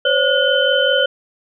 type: tone cluster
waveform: sine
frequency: 519 / 564 / 1448 / 3063 Hz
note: C5 / C#5 / F#6 / G7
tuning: -14 / +30 / -38 / -41 cents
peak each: -18 dBFS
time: 0.05-1.06 s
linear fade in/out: 5 ms
effects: none